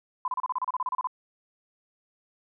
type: tone bursts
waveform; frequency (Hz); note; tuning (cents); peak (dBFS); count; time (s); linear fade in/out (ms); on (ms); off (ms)
sine; 1012; B5; +42; -25; 14; 0.25-1.072; 2; 29; 32
effects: none

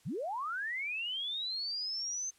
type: linear sweep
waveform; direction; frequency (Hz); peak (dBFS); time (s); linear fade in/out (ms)
sine; up; 93.1 to 6290; -34; 0.05-2.31; 20
effects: white hiss -66 dBFS RMS until 2.38 s + low-pass 10000 Hz 12 dB/octave

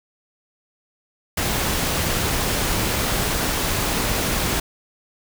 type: noise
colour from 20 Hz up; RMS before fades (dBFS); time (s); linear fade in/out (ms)
pink; -22; 1.37-4.6; 5
effects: none

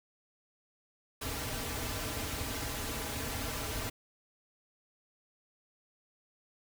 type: noise with comb filter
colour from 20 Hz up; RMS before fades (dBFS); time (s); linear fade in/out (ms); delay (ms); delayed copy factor
pink; -37; 1.21-3.9; 10; 5.5; -0.8
effects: none

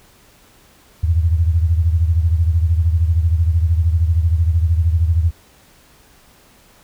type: beating tone pair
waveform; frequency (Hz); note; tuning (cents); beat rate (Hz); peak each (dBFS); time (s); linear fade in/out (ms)
sine; 81 / 94; E2 / F#2; -30 / +28; 13; -13 / -19; 1.03-5.31; 10
effects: pink hiss -50 dBFS RMS until 6.83 s

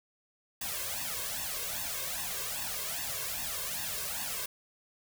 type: noise with flanger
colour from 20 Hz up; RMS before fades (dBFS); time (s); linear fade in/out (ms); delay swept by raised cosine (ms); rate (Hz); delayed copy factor
white; -36; 0.61-4.46; 5; 1.1 to 1.91; 2.5; +1
effects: none

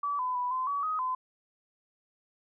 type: tone with pitch steps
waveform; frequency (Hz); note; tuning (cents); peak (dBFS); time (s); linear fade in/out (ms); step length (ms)
sine; 1150 / 1008 / 988 / 1028 / 1137 / 1257 / 1021; D6 / B5 / B5 / C6 / C#6 / D#6 / C6; -37 / +35 / 0 / -31 / +44 / +17 / -43; -28; 0.03-1.15; 5; 160
effects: none

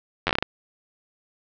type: slowing click train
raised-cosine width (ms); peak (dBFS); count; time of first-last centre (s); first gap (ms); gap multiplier
0.3; -5; 8; 0.27-0.425; 10; 1.26
effects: low-pass 5000 Hz 12 dB/octave

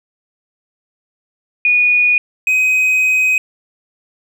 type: tone pair in turn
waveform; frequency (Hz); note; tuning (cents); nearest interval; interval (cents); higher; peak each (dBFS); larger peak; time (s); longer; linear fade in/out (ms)
sine / triangle; 2459 / 2518; D#7 / D#7; -21 / +20; unison; 41; second; -9; neither; 1.65-2.18 / 2.47-3.38; second; 2
effects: none

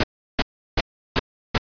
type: noise bursts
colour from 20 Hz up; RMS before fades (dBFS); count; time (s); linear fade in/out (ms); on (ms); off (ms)
pink; -18; 5; 0-1.58; 5; 36; 350
effects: resampled to 11025 Hz

